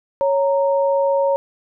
sine tone pair together, 554.4 / 928.6 Hz, C#5 / A#5, 0 / -7 cents, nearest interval major sixth, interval 893 cents, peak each -15 / -22 dBFS, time 0.21-1.36 s, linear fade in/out 0 ms, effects none

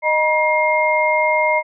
sine tone cluster, 618 / 956 / 2124 Hz, D#5 / A#5 / C7, -12 / +43 / +25 cents, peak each -18 dBFS, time 0.02-1.63 s, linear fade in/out 50 ms, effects none

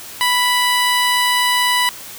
15% pulse tone, 987.8 Hz, B5, in tune, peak -7 dBFS, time 0.21-1.89 s, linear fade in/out 0 ms, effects white hiss -34 dBFS RMS until 2.18 s

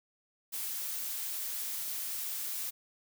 blue noise, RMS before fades -37 dBFS, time 0.52-2.71 s, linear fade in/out 20 ms, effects none

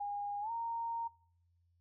sine tone with pitch glide, 815 to 925.4 Hz, G#5 to A#5, -33 to -13 cents, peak -36 dBFS, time 0-1.08 s, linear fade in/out 10 ms, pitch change +220 cents, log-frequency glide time 0.41-0.51 s, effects noise-tail reverb RT60 0.7 s tail -24 dB re dry + added 86 Hz sine -70 dBFS peak until 1.8 s

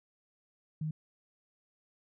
sine tone, 155.56 Hz, D#3, in tune, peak -32 dBFS, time 0.81-0.91 s, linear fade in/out 5 ms, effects none

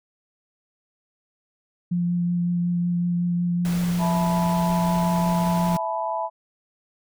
sine tone with vibrato, 174.61 Hz, F3, in tune, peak -20 dBFS, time 1.91-5.77 s, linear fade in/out 10 ms, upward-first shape triangle, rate 5.4 Hz, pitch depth 13 cents each way
pink noise, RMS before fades -35 dBFS, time 3.65-5.77 s, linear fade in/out 0 ms
sine chord, E suspended fourth, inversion none, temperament equal with one note detuned, 659.3 / 864.9 / 987.8 Hz, E5 / A5 / B5, 0 / -30 / 0 cents, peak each -28 dBFS, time 3.98-6.3 s, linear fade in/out 50 ms
effects none

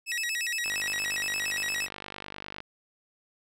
sawtooth tone with vibrato, 2230 Hz, C#7, 10 cents sharp, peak -25 dBFS, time 0.06-1.89 s, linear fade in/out 50 ms, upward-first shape square, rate 8.6 Hz, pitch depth 270 cents each way
click train, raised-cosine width 0.3 ms, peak -22 dBFS, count 98, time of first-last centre 0.66-2.604 s, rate 49.9 Hz
effects low-pass 12000 Hz 12 dB/octave

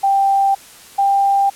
sine tone pair in turn, 787 / 792.9 Hz, G5 / G5, +7 / +20 cents, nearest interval unison, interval 13 cents, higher second, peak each -11 dBFS, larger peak neither, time 0.03-0.55 / 0.98-1.5 s, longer neither, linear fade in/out 10 ms, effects white hiss -41 dBFS RMS until 1.55 s + low-pass 12000 Hz 12 dB/octave

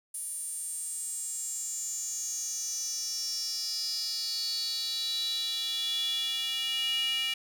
square tone with high-pass filter sweep, 261.6 Hz, C4, in tune, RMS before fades -33 dBFS, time 0.14-7.34 s, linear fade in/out 5 ms, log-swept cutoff 9600 to 2700 Hz, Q 9, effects none

